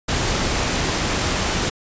pink noise, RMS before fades -21 dBFS, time 0.08-1.7 s, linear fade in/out 10 ms, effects resampled to 16000 Hz

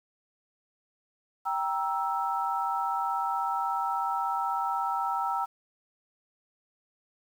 sine chord, E diminished, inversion first, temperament equal with one note detuned, 784 / 940.4 / 1318.5 Hz, G5 / Bb5 / E6, 0 / +15 / 0 cents, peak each -31 dBFS, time 1.45-5.46 s, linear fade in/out 20 ms, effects 9-bit

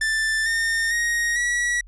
45% pulse tone with pitch steps, 1768 / 1820.9 / 1875.3 / 1931.4 Hz, A6 / A#6 / A#6 / B6, +8 / -41 / +10 / -39 cents, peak -20 dBFS, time 0.01-1.81 s, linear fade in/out 5 ms, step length 450 ms, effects added 41 Hz sine -41 dBFS peak until 1.87 s + resampled to 24000 Hz

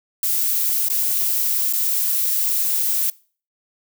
violet noise with dropouts, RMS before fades -20 dBFS, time 0.23-3.1 s, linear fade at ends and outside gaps 2 ms, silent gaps 0.885-0.899 / 1.727-1.734 s, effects noise-tail reverb RT60 0.4 s tail -22 dB re dry

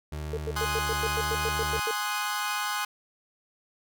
30% pulse tone with vibrato, 75.2 Hz, D2, 42 cents sharp, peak -30 dBFS, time 0.12-1.8 s, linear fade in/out 5 ms, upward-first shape sine, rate 0.94 Hz, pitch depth 24 cents each way
sine tone bursts, 446.1 Hz, A4, 24 cents sharp, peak -28 dBFS, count 12, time 0.33-1.91 s, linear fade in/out 2 ms, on 40 ms, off 100 ms
sawtooth chord, Ab dominant seventh, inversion none, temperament equal, 830.6 / 1046.5 / 1244.5 / 1480 Hz, Ab5 / C6 / Eb6 / Gb6, 0 / 0 / 0 / 0 cents, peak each -30 dBFS, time 0.56-2.85 s, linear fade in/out 5 ms
effects none

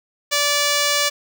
5% pulse tone, 580 Hz, D5, 22 cents flat, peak -5 dBFS, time 0.31-1.1 s, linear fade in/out 20 ms, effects none

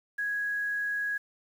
sine tone, 1661.2 Hz, G#6, in tune, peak -28 dBFS, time 0.18-1.18 s, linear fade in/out 10 ms, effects 9-bit

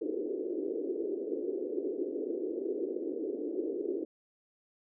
pink band-pass noise, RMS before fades -35 dBFS, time 0.01-4.05 s, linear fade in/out 10 ms, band 310 to 450 Hz, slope 48 dB/octave, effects none

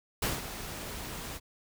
pink noise with ADSR envelope, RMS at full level -29 dBFS, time 0.22-1.4 s, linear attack 6 ms, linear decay 180 ms, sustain -11 dB, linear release 40 ms, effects none

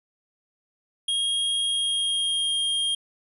square tone with pitch glide, 3261 to 3225 Hz, G#7 to G7, -32 to +48 cents, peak -23 dBFS, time 1.08-2.95 s, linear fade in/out 5 ms, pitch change -20 cents, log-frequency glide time 1.65-2.54 s, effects resampled to 32000 Hz

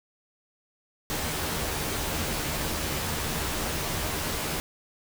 pink noise with comb filter, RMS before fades -30 dBFS, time 1.1-4.6 s, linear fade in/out 0 ms, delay 13 ms, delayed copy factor +0.55, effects none

